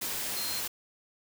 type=tone in noise; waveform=sine; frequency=4183 Hz; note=C8; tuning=1 cent flat; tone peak=-36 dBFS; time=0.36-0.6 s; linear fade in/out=10 ms; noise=white; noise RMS=-34 dBFS; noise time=0.01-0.68 s; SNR=-5 dB; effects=none